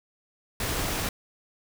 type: noise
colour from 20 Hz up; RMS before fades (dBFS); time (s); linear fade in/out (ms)
pink; -29; 0.6-1.09; 2
effects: none